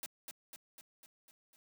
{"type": "noise with echo", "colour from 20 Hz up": "white", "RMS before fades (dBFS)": -42, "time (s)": [0.03, 0.06], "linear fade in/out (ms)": 0, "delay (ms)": 250, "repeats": 6, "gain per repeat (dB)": -4, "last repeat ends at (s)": 1.56, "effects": ["high-pass 200 Hz 12 dB/octave"]}